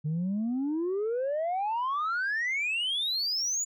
sine exponential sweep, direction up, 146.83 to 7070 Hz, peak -25 dBFS, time 0.04-3.65 s, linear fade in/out 20 ms, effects tanh soft clip ceiling -25 dBFS

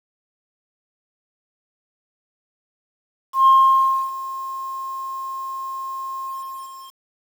sine tone with ADSR envelope, 1066 Hz, C6, 32 cents sharp, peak -7 dBFS, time 3.33-7.02 s, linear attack 140 ms, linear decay 630 ms, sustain -19 dB, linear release 760 ms, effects tanh soft clip ceiling -6 dBFS + 7-bit

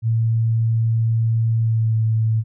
sine tone with pitch glide, 113.5 to 111.16 Hz, A#2 to A2, -46 to +18 cents, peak -15 dBFS, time 0.02-2.44 s, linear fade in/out 50 ms, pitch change -36 cents, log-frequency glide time 1.58-1.97 s, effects none

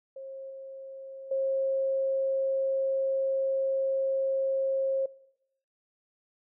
sine tone with level steps, 537 Hz, C5, 45 cents sharp, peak -38 / -40 / -25 dBFS, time 0.16-5.06 s, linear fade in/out 5 ms, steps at 0.5 / 1.31 s, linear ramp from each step 5 ms, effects noise-tail reverb RT60 0.8 s tail -21 dB re dry

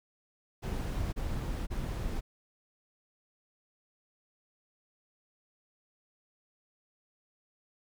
brown noise bursts, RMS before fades -34 dBFS, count 3, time 0.62-2.21 s, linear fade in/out 20 ms, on 510 ms, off 30 ms, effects none

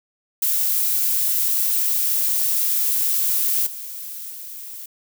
violet noise with level steps, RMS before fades -20 / -33 / -35 dBFS, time 0.42-4.86 s, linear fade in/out 5 ms, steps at 3.66 / 4.3 s, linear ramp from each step 10 ms, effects none

